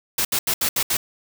white noise bursts at uneven times, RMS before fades -21 dBFS, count 6, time 0.18-0.25 / 0.32-0.39 / 0.47-0.54 / 0.61-0.69 / 0.76-0.83 / 0.9-0.97 s, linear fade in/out 5 ms, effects none

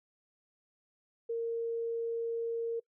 sine tone, 461.7 Hz, A#4, 17 cents flat, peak -31 dBFS, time 1.29-2.8 s, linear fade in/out 10 ms, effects noise-tail reverb RT60 0.1 s tail -23 dB re dry

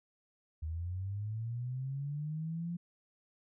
sine linear sweep, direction up, 76.6 to 174.61 Hz, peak -35 dBFS, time 0.62-2.77 s, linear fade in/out 10 ms, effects none

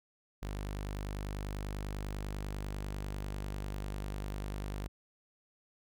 sawtooth tone, 50.1 Hz, G1, 38 cents sharp, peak -33 dBFS, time 0.42-4.88 s, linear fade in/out 10 ms, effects none

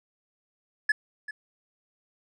triangle tone with echo, 1713 Hz, A6, 47 cents flat, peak -17 dBFS, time 0.89-0.92 s, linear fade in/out 5 ms, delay 390 ms, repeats 1, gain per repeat -15 dB, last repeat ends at 1.31 s, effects resampled to 24000 Hz

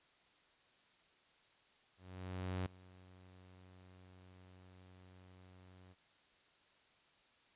sawtooth tone with ADSR envelope, 92.2 Hz, F#2, 6 cents flat, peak -33 dBFS, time 1.97-5.95 s, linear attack 690 ms, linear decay 7 ms, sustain -22 dB, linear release 34 ms, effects white hiss -70 dBFS RMS until 7.55 s + resampled to 8000 Hz

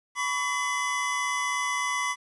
square tone cluster, 991 / 1134 / 2026 Hz, B5 / C#6 / B6, +6 / +39 / +44 cents, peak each -33 / -31 / -30 dBFS, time 0.15-2.16 s, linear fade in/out 50 ms, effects resampled to 24000 Hz + 10-bit

